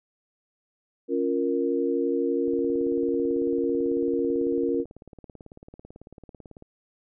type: chord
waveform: sine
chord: Bb minor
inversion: first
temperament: equal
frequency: 277.2 / 349.2 / 466.2 Hz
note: Db4 / F4 / Bb4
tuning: 0 / 0 / 0 cents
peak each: -27 / -27 / -26 dBFS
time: 1.08-4.85 s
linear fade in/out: 50 ms
type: click train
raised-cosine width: 2 ms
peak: -31 dBFS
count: 76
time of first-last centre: 2.48-6.624 s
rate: 18.1 Hz
effects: none